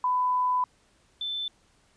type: tone pair in turn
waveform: sine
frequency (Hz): 1000 / 3530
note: B5 / A7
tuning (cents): +21 / +5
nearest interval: octave + minor seventh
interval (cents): 2184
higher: second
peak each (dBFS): -22 / -29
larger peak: first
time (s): 0.04-0.64 / 1.21-1.48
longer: first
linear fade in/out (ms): 2
effects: pink hiss -64 dBFS RMS until 1.96 s + resampled to 22050 Hz